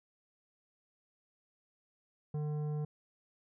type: tone with tanh clipping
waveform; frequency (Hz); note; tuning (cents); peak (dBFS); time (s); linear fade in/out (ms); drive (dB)
sine; 150; D3; +37; -35; 2.34-2.85; 5; 11
effects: none